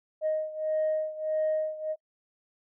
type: beating tone pair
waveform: sine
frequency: 622.3 / 623.9 Hz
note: D#5 / D#5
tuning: 0 / +5 cents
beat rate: 1.6 Hz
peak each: -27 / -30 dBFS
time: 0.21-1.96 s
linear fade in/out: 50 ms
effects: noise-tail reverb RT60 0.1 s tail -26 dB re dry + tanh soft clip ceiling -21 dBFS